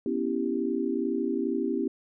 sine chord, C# half-diminished seventh, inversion third, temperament equal with one note detuned, 245.1 / 277.2 / 329.6 / 392 Hz, B3 / C#4 / E4 / G4, -13 / 0 / 0 / 0 cents, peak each -31 dBFS, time 0.06-1.88 s, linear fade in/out 2 ms, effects none

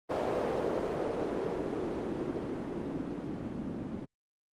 blue noise with low-pass filter sweep, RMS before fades -34 dBFS, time 0.09-4.06 s, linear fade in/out 20 ms, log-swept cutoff 530 to 230 Hz, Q 2, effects Opus 24 kbps

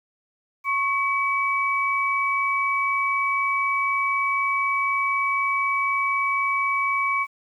sine tone pair together, 1099 / 2281 Hz, C#6 / C#7, -15 / +49 cents, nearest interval octave + minor second, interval 1264 cents, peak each -23 dBFS, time 0.64-7.27 s, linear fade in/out 50 ms, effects 9-bit

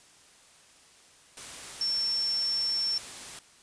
sine tone in noise, 5420 Hz, E8, 47 cents sharp, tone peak -26 dBFS, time 1.81-2.98 s, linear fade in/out 2 ms, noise white, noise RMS -42 dBFS, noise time 1.37-3.39 s, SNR +13 dB, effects white hiss -57 dBFS RMS until 3.62 s + resampled to 22050 Hz

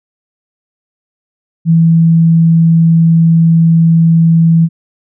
sine tone, 164.81 Hz, E3, in tune, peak -4 dBFS, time 1.65-4.69 s, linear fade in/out 50 ms, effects none

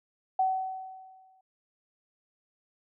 sine tone with exponential decay, 756 Hz, F#5, 37 cents sharp, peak -21 dBFS, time 0.39-1.41 s, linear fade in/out 5 ms, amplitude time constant 220 ms, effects none

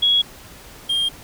sine / triangle tone pair in turn, 3334 / 3212 Hz, G#7 / G7, +6 / +41 cents, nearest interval minor second, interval 65 cents, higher first, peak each -13 / -16 dBFS, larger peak first, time 0.02-0.22 / 0.89-1.09 s, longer neither, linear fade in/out 10 ms, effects pink hiss -42 dBFS RMS until 1.23 s

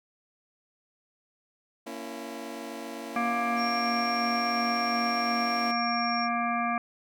20% pulse chord, A# diminished, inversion none, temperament just, 233.1 / 279.7 / 335.6 Hz, A#3 / C#4 / E4, 0 / +16 / +31 cents, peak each -36 dBFS, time 1.86-5.72 s, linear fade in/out 10 ms
harmonic tone, 235.9 Hz, A#3, 21 cents sharp, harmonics 1 / 3 / 5 / 7 / 9 / 10, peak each -32 / -30 / -30 / -37 / -41 / -36 dBFS, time 3.16-6.78 s, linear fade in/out 2 ms
sine tone, 5540 Hz, F8, 15 cents flat, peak -34 dBFS, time 3.56-6.29 s, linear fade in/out 50 ms
effects none

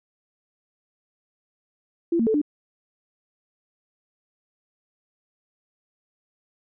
sine tone with pitch steps, 337.9 / 229.2 / 439 / 296 Hz, E4 / A#3 / A4 / D4, +43 / -29 / -4 / +14 cents, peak -18 dBFS, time 2.12-2.416 s, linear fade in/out 5 ms, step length 74 ms, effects none

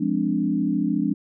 sine chord, D half-diminished seventh, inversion first, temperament equal with one note detuned, 174.61 / 207.7 / 259.7 / 293.7 Hz, F3 / Ab3 / C4 / D4, 0 / 0 / -13 / 0 cents, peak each -27 / -25 / -26 / -24 dBFS, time 0-1.14 s, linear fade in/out 10 ms, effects none

